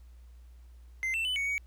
triangle tone with pitch steps, 2076 / 2679 / 3004 / 2228 / 2252 Hz, C7 / E7 / F#7 / C#7 / C#7, -14 / +27 / +26 / +8 / +27 cents, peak -27 dBFS, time 1.03-1.58 s, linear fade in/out 0 ms, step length 110 ms, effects added 60 Hz sine -49 dBFS peak until 1.66 s + pink hiss -70 dBFS RMS until 1.66 s

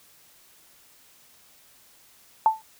sine tone with exponential decay, 880 Hz, A5, in tune, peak -11 dBFS, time 2.46-2.62 s, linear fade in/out 1 ms, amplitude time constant 33 ms, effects white hiss -56 dBFS RMS until 2.79 s

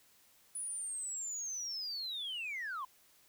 sine linear sweep, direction down, 9990 to 987.8 Hz, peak -36 dBFS, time 0.55-2.85 s, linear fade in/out 5 ms, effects tanh soft clip ceiling -35 dBFS + white hiss -66 dBFS RMS until 3.28 s

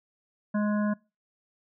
harmonic tone, 208.9 Hz, G#3, 10 cents sharp, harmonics 1 / 3 / 5 / 7 / 8, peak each -24 / -34 / -38 / -41 / -42 dBFS, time 0.54-0.94 s, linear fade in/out 10 ms, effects noise-tail reverb RT60 0.3 s tail -25 dB re dry

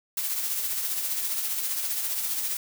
blue noise with tremolo, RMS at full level -27 dBFS, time 0.17-2.57 s, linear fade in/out 2 ms, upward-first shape triangle, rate 15 Hz, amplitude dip 45%, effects none

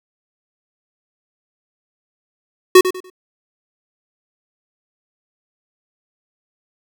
square tone with echo, 369.5 Hz, F#4, 2 cents flat, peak -4 dBFS, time 2.75-2.81 s, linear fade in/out 5 ms, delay 97 ms, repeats 3, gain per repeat -12 dB, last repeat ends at 3.101 s, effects none

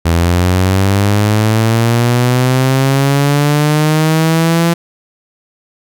sawtooth linear sweep, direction up, 82.41 to 170 Hz, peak -5 dBFS, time 0.05-4.74 s, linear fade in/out 10 ms, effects none

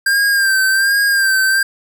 square tone with vibrato, 1587 Hz, G6, 21 cents sharp, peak -12 dBFS, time 0.06-1.63 s, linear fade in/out 5 ms, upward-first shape sine, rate 1.3 Hz, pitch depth 49 cents each way, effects none

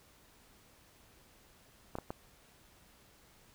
clicks, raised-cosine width 1 ms, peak -24 dBFS, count 3, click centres 1.954 / 1.986 / 2.105 s, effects pink hiss -63 dBFS RMS until 3.54 s

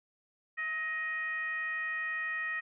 sine tone with frequency modulation, 1878 Hz, A#6, 12 cents sharp, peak -32 dBFS, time 0.57-2.61 s, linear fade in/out 20 ms, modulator 600 Hz, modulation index 0.59, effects none

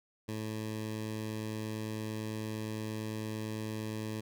15% pulse tone with notch filter, 108.8 Hz, A2, 19 cents flat, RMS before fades -38 dBFS, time 0.28-4.21 s, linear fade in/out 10 ms, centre 1300 Hz, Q 2, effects none

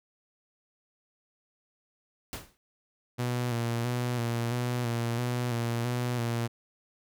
pink noise with exponential decay, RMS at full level -34 dBFS, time 2.33-2.57 s, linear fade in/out 0 ms, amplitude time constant 51 ms
sawtooth tone with vibrato, 120 Hz, B2, 49 cents flat, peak -24 dBFS, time 3.18-6.48 s, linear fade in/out 20 ms, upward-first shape square, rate 1.5 Hz, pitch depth 37 cents each way
effects none

